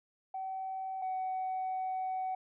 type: tone pair in turn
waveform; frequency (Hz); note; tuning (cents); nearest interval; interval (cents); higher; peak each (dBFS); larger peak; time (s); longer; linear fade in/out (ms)
sine; 762 / 751.1; G5 / F#5; -49 / +26; unison; 25; first; -35 / -31; second; 0.34-1.02 / 1.02-2.35; second; 5
effects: tanh soft clip ceiling -30 dBFS